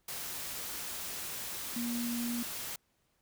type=tone in noise; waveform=sine; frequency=238 Hz; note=A#3; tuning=36 cents sharp; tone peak=-33 dBFS; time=1.76-2.43 s; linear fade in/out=5 ms; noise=white; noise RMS=-40 dBFS; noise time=0.08-2.76 s; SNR=+4 dB; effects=pink hiss -75 dBFS RMS until 3.21 s